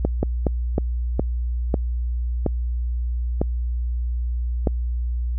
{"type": "slowing click train", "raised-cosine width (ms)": 2, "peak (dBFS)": -6, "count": 9, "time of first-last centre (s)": [0.05, 4.672], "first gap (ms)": 180, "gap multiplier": 1.32, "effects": ["added 60 Hz sine -21 dBFS peak until 5.38 s"]}